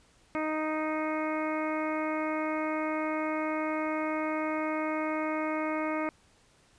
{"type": "harmonic tone", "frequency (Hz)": 310.7, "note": "D#4", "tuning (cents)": -2, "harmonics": [1, 2, 3, 4, 5, 6, 7, 8], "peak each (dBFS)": [-32, -34, -38, -37, -44, -46, -39, -48], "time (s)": [0.35, 6.09], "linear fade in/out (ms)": 0, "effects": ["pink hiss -63 dBFS RMS until 6.78 s", "resampled to 22050 Hz"]}